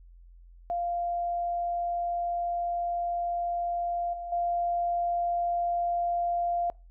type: tone with level steps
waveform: sine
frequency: 695 Hz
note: F5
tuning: 9 cents flat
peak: -27 / -34 / -25 dBFS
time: 0.7-6.7 s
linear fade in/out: 0 ms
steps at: 4.13 / 4.32 s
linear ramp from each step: 5 ms
effects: noise-tail reverb RT60 0.3 s tail -25 dB re dry + added 43 Hz sine -49 dBFS peak until 6.9 s